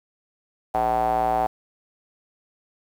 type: tone with band-pass filter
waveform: square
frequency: 58.27 Hz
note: A#1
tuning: in tune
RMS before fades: -22 dBFS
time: 0.74-1.47 s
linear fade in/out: 5 ms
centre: 760 Hz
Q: 7
effects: 8-bit